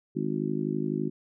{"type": "harmonic tone", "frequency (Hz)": 51.91, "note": "G#1", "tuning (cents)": 0, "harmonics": [3, 4, 5, 6, 7], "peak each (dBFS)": [-33, -33, -33, -33, -33], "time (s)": [0.15, 1.1], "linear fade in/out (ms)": 20, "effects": []}